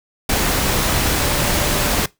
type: tone in noise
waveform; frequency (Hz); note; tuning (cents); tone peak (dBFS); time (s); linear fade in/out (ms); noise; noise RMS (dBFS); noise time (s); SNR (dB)
sine; 586; D5; -4; -28; 1.18-1.9; 5; pink; -18; 0.29-2.06; -13
effects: noise-tail reverb RT60 0.2 s tail -21 dB re dry